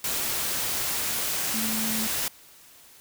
sine tone in noise, 220 Hz, A3, in tune, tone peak -30 dBFS, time 1.54-2.07 s, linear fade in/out 2 ms, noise white, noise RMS -28 dBFS, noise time 0.04-2.28 s, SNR -5 dB, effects white hiss -52 dBFS RMS until 3 s

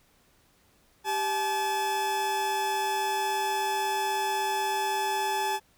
40% pulse tone pair together, 391.6 / 859.5 Hz, G4 / A5, -2 / -41 cents, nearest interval octave + major second, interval 1361 cents, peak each -33 / -26 dBFS, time 1.04-5.6 s, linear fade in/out 50 ms, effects pink hiss -64 dBFS RMS until 5.77 s

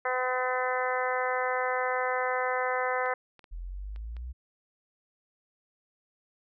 harmonic tone, 253.9 Hz, B3, 48 cents sharp, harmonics 2 / 3 / 4 / 5 / 6 / 7 / 8, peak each -31 / -33 / -34 / -35 / -36 / -36 / -37 dBFS, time 0.05-3.14 s, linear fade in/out 5 ms
clicks, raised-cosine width 0.3 ms, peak -36 dBFS, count 5, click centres 3.06 / 3.393 / 3.442 / 3.961 / 4.167 s
sine exponential sweep, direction up, 41.2 to 64 Hz, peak -35 dBFS, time 3.51-4.33 s, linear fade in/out 20 ms
effects none

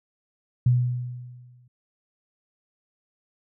sine tone with exponential decay, 123.47 Hz, B2, in tune, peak -14 dBFS, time 0.66-1.68 s, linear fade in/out 5 ms, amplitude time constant 220 ms, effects none

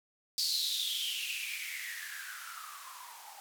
violet noise with band-pass filter sweep, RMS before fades -38 dBFS, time 0.38-3.4 s, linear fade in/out 0 ms, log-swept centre 4600 to 800 Hz, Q 9.1, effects none

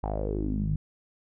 sawtooth tone with low-pass filter sweep, 51.91 Hz, G#1, in tune, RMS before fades -29 dBFS, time 0.03-0.76 s, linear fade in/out 5 ms, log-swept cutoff 860 to 140 Hz, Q 5.8, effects none

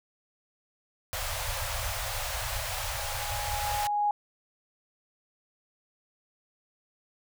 pink band-stop noise, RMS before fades -33 dBFS, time 1.13-3.87 s, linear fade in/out 0 ms, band 120 to 510 Hz, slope 96 dB/octave
sine tone with exponential growth, 828 Hz, G#5, 5 cents flat, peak -22 dBFS, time 2.04-4.11 s, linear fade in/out 2 ms, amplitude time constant 450 ms
effects none

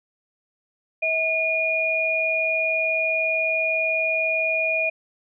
sine tone pair together, 645.7 / 2438 Hz, E5 / D#7, -36 / -36 cents, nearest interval octave + major seventh, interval 2300 cents, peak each -25 / -21 dBFS, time 1.02-4.9 s, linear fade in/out 10 ms, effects none

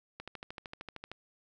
click train, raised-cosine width 0.3 ms, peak -26 dBFS, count 13, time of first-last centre 0.2-1.116 s, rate 13.1 Hz, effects none

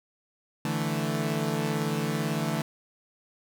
sawtooth chord, D suspended second, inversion none, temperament equal, 146.83 / 164.81 / 220 Hz, D3 / E3 / A3, 0 / 0 / 0 cents, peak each -27 dBFS, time 0.65-2.62 s, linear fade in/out 2 ms, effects none

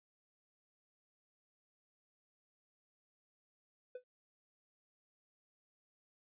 triangle tone with exponential decay, 501 Hz, B4, 25 cents sharp, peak -38 dBFS, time 3.95-4.04 s, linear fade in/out 5 ms, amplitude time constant 18 ms, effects resampled to 8000 Hz

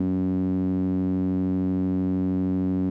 sawtooth tone with band-pass filter, 93 Hz, F#2, 9 cents sharp, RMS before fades -24 dBFS, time 0-2.9 s, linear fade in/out 5 ms, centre 240 Hz, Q 9.6, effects none

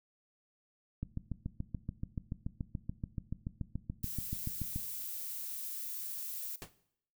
click train, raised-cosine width 5 ms, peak -24 dBFS, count 27, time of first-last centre 1.03-4.76 s, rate 6.97 Hz
violet noise, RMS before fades -41 dBFS, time 4.03-6.56 s, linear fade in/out 5 ms
pink noise with exponential decay, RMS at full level -40 dBFS, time 6.62-6.73 s, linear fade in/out 0 ms, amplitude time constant 22 ms
effects noise-tail reverb RT60 0.7 s tail -17 dB re dry

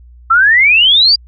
sine exponential sweep, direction up, 1300 to 4863 Hz, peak -5 dBFS, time 0.3-1.16 s, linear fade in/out 10 ms, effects added 60 Hz sine -36 dBFS peak until 1.27 s

